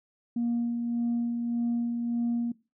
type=tone with tremolo; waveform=sine; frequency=236.3 Hz; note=A#3; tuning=24 cents sharp; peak=-23 dBFS; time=0.36-2.52 s; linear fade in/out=5 ms; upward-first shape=sine; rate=1.7 Hz; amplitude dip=40%; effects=noise-tail reverb RT60 0.3 s tail -21 dB re dry + tanh soft clip ceiling -22 dBFS